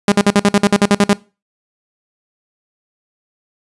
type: tone bursts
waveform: sawtooth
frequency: 202.8 Hz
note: G#3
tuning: 41 cents flat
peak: -4 dBFS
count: 12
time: 0.08-1.131 s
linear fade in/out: 2 ms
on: 39 ms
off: 53 ms
effects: noise-tail reverb RT60 0.3 s tail -21 dB re dry + resampled to 24000 Hz